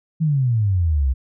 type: exponential sweep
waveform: sine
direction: down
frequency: 164.81 to 62.2 Hz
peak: -15 dBFS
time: 0.2-1.14 s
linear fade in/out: 20 ms
effects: none